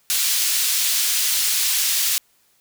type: high-pass noise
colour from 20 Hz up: pink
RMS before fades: -20 dBFS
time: 0.1-2.18 s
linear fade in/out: 0 ms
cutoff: 3700 Hz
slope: 12 dB/octave
effects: white hiss -61 dBFS RMS until 2.6 s